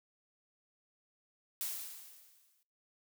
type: noise with exponential decay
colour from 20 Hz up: blue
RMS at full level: -36 dBFS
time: 1.61-2.63 s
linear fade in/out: 0 ms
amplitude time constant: 220 ms
effects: noise-tail reverb RT60 0.5 s tail -23 dB re dry